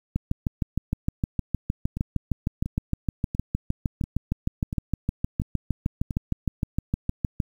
two click trains, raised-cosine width 5 ms, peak -17 / -11 dBFS, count 7 / 48, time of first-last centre 1.97-6.108 / 0.16-7.402 s, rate 1.45 / 6.49 Hz, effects 8-bit

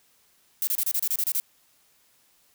violet noise bursts, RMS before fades -25 dBFS, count 10, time 0.62-1.4 s, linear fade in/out 0 ms, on 51 ms, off 30 ms, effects white hiss -63 dBFS RMS until 2.54 s

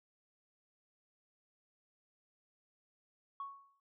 sine tone with exponential decay, 1108.7 Hz, C#6, in tune, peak -37 dBFS, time 3.4-3.8 s, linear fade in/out 2 ms, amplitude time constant 85 ms, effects tanh soft clip ceiling -34 dBFS

